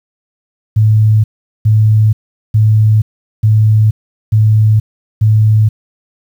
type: tone bursts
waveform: sine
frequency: 108.2 Hz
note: A2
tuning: 29 cents flat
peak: -5 dBFS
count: 6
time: 0.76-5.69 s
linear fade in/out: 10 ms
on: 480 ms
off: 410 ms
effects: 7-bit